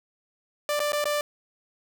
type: tone with dropouts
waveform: sawtooth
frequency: 590 Hz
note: D5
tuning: 8 cents sharp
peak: -20 dBFS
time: 0.69-1.21 s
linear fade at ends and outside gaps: 1 ms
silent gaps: 0.794-0.801 / 0.921-0.931 / 1.042-1.055 s
effects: 8-bit